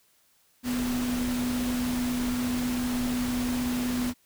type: tone in noise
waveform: sine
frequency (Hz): 246.9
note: B3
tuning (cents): 0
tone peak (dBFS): -26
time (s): 0.63-4.14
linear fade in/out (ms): 50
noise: pink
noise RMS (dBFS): -35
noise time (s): 0.63-4.14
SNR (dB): +6
effects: white hiss -65 dBFS RMS until 4.25 s